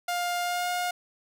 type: tone with pitch glide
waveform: sawtooth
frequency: 705 to 714 Hz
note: F5 to F5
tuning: +16 to +38 cents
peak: -23 dBFS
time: 0.08-0.91 s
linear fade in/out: 5 ms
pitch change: +22 cents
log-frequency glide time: 0.42-0.69 s
effects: none